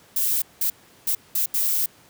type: noise bursts at uneven times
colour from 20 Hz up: violet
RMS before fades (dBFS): -22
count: 5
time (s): 0.16-0.42 / 0.61-0.7 / 1.07-1.15 / 1.35-1.46 / 1.54-1.86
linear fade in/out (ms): 5
effects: pink hiss -53 dBFS RMS until 2.09 s + high-pass 100 Hz 12 dB/octave